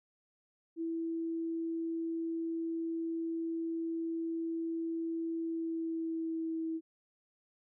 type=tone with pitch glide; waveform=sine; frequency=329.6 to 323.9 Hz; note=E4 to E4; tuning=0 to -30 cents; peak=-33 dBFS; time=0.76-6.81 s; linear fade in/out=50 ms; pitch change=-30 cents; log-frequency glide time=5.38-6.7 s; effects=none